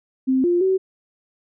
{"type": "tone with pitch steps", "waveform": "sine", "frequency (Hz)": [261.6, 350, 378.9], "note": ["C4", "F4", "F#4"], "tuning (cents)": [0, 4, 41], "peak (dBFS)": -15, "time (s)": [0.27, 0.78], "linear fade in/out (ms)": 20, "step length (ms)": 170, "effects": []}